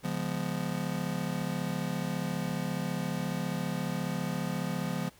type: chord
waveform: square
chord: C# dominant seventh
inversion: none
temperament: just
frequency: 138.59 / 173.24 / 207.9 / 249.5 Hz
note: C#3 / E#3 / G#3 / B3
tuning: 0 / -14 / +2 / +18 cents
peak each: -39 / -34 / -39 / -39 dBFS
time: 0.03-5.1 s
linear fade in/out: 20 ms
effects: pink hiss -59 dBFS RMS until 5.19 s